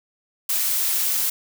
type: noise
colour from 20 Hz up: blue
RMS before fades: -22 dBFS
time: 0.49-1.3 s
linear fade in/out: 5 ms
effects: none